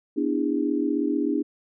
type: chord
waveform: sine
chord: E dominant seventh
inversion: second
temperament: equal with one note detuned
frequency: 246.9 / 293.7 / 329.6 / 407.5 Hz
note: B3 / D4 / E4 / G#4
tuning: 0 / 0 / 0 / -33 cents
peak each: -29 / -24 / -28 / -30 dBFS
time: 0.16-1.43 s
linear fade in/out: 20 ms
effects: none